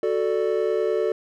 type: chord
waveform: triangle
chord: D major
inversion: first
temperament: equal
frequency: 370 / 440 / 587.3 Hz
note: F#4 / A4 / D5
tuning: 0 / 0 / 0 cents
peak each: -23 / -21 / -25 dBFS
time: 0.03-1.12 s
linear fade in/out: 2 ms
effects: none